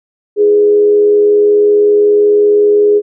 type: tone with frequency modulation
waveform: sine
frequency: 415.3 Hz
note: G#4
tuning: in tune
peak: -5 dBFS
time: 0.36-3.02 s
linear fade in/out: 50 ms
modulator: 85.4 Hz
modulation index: 0.26
effects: none